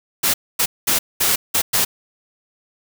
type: noise bursts at uneven times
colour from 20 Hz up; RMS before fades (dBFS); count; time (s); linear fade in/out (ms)
white; -17; 6; 0.23-0.34 / 0.59-0.66 / 0.87-0.99 / 1.2-1.36 / 1.54-1.62 / 1.73-1.85; 10
effects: none